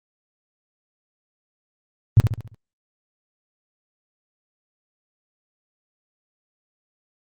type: tone with echo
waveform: sine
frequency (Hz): 110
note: A2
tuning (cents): 0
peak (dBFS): -7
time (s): 2.17-2.2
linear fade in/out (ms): 0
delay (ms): 69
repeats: 5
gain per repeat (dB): -7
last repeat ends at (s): 2.545
effects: Opus 32 kbps